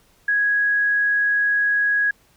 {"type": "tone", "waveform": "sine", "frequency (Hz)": 1661.2, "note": "G#6", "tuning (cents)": 0, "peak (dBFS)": -16, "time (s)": [0.28, 2.11], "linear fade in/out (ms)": 5, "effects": ["pink hiss -58 dBFS RMS until 2.36 s"]}